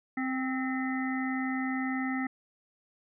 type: harmonic tone with a mistuned harmonic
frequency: 261.6 Hz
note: C4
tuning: in tune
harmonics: 1 / 3 / 5 / 7 / 8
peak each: -30 / -39 / -41 / -39 / -39 dBFS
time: 0.17-2.27 s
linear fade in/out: 5 ms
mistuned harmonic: 8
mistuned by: -53 cents
effects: none